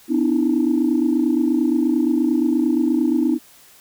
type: tone cluster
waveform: sine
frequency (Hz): 250.6 / 296.3 / 324.9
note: B3 / D4 / E4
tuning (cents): +25 / +15 / -25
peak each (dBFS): -19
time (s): 0.08-3.39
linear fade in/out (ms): 50
effects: tanh soft clip ceiling -8 dBFS + white hiss -49 dBFS RMS until 3.8 s